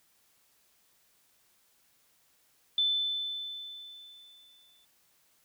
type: tone with exponential decay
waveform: sine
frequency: 3520 Hz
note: A7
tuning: in tune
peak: -23 dBFS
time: 2.78-4.85 s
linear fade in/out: 2 ms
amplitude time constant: 450 ms
effects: white hiss -68 dBFS RMS until 5.44 s